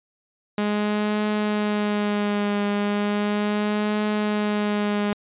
sawtooth tone with vibrato, 207.6 Hz, G#3, in tune, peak -17 dBFS, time 0.58-5.13 s, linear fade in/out 2 ms, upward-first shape triangle, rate 0.36 Hz, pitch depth 31 cents each way, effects resampled to 8000 Hz

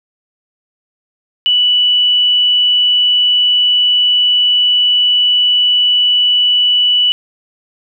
sine tone, 2960 Hz, F#7, in tune, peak -8 dBFS, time 1.46-7.12 s, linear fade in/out 0 ms, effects none

